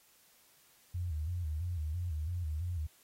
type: tone with vibrato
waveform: sine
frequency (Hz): 82.41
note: E2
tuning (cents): 0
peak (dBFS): -33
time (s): 0.94-2.87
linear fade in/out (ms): 10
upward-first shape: square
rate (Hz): 3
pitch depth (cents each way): 120
effects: white hiss -65 dBFS RMS until 3.03 s + AAC 48 kbps